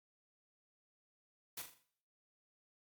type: noise with echo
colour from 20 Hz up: white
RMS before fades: -44 dBFS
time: 1.57-1.62 s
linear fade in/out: 5 ms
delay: 41 ms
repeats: 5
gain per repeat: -7 dB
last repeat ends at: 1.825 s
effects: noise-tail reverb RT60 0.6 s tail -17 dB re dry + Opus 48 kbps